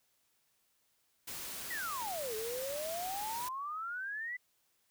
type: noise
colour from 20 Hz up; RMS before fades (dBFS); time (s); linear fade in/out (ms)
white; -43; 1.27-3.49; 10
type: exponential two-way sweep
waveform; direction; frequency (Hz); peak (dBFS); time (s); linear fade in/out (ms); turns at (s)
sine; down then up; 2015 to 426.7 to 2015; -37; 1.7-4.37; 10; 2.35
effects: white hiss -75 dBFS RMS until 4.9 s